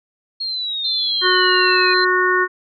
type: exponential sweep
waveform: sine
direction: down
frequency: 4284 to 2467 Hz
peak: -21 dBFS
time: 0.4-1.94 s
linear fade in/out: 10 ms
type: tone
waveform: sine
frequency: 4111 Hz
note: C8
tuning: 31 cents flat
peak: -19 dBFS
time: 0.84-2.05 s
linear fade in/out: 10 ms
type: harmonic tone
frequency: 366.3 Hz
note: F#4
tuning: 17 cents flat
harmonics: 1 / 3 / 4 / 5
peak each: -19 / -19 / -19 / -19 dBFS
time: 1.21-2.48 s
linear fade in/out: 50 ms
effects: none